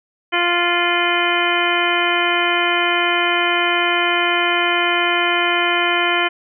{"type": "harmonic tone with a mistuned harmonic", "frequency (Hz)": 348.8, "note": "F4", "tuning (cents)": -2, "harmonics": [1, 2, 3, 4, 5, 6, 7, 9], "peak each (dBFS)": [-23, -23, -23, -23, -23, -23, -23, -23], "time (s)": [0.32, 6.29], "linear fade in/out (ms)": 20, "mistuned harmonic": 9, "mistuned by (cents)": -56, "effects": []}